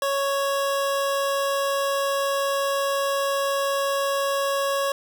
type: tone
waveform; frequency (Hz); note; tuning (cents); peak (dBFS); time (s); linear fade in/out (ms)
25% pulse; 554.4; C#5; 0; -18; 0.02-4.92; 2
effects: none